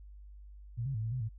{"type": "tone with pitch steps", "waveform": "sine", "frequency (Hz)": [117.3, 135.9, 109.4, 112.8, 127.6, 110.3], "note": ["A#2", "C#3", "A2", "A2", "C3", "A2"], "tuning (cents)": [11, -34, -9, 44, -43, 5], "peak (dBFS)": -32, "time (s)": [0.77, 1.292], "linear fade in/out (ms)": 20, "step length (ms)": 87, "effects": ["added 50 Hz sine -48 dBFS peak until 1.38 s"]}